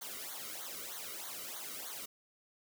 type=noise with flanger; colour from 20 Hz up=white; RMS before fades=-44 dBFS; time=0.01-2.06 s; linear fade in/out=10 ms; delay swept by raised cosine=0.38 to 1.2 ms; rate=3.2 Hz; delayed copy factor=-0.9; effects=none